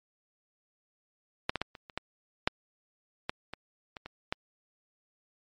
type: clicks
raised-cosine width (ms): 0.3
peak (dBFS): -10 / -13 / -14 / -28 / -30 / -16 / -7 / -14 / -22 / -25 / -25 / -14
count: 12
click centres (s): 1.495 / 1.557 / 1.616 / 1.752 / 1.898 / 1.976 / 2.475 / 3.295 / 3.536 / 3.968 / 4.06 / 4.325
effects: MP3 48 kbps